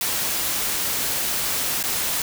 white noise with dropouts, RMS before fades -24 dBFS, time 0.01-2.22 s, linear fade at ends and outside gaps 1 ms, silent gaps 1.828-1.838 s, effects none

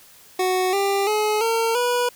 25% pulse tone with pitch steps, 370 / 396.6 / 425 / 455.5 / 488.2 Hz, F#4 / G4 / G#4 / A#4 / B4, 0 / +20 / +40 / -40 / -20 cents, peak -15 dBFS, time 0.39-2.09 s, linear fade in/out 5 ms, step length 340 ms, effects white hiss -49 dBFS RMS until 2.15 s

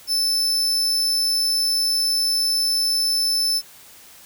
40% pulse tone, 5274 Hz, E8, in tune, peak -17 dBFS, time 0.07-3.62 s, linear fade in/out 50 ms, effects white hiss -46 dBFS RMS until 4.25 s

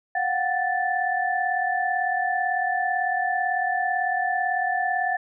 sine tone cluster, 717 / 755 / 1757 Hz, F5 / F#5 / A6, +45 / +35 / -3 cents, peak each -26 dBFS, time 0.15-5.17 s, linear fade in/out 5 ms, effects none

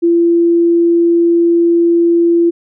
sine tone, 340 Hz, F4, 46 cents flat, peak -7 dBFS, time 0.02-2.51 s, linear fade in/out 20 ms, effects none

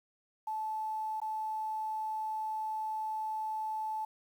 sine tone with dropouts, 870 Hz, A5, 20 cents flat, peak -33 dBFS, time 0.47-4.05 s, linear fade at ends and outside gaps 5 ms, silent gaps 1.202-1.216 s, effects 10-bit

